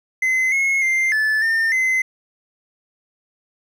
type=tone with pitch steps; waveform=triangle; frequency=2050 / 2171 / 2094 / 1740 / 1810 / 2051 Hz; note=C7 / C#7 / C7 / A6 / A6 / C7; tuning=-36 / -37 / +1 / -20 / +48 / -35 cents; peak=-14 dBFS; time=0.22-2.02 s; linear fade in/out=5 ms; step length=300 ms; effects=none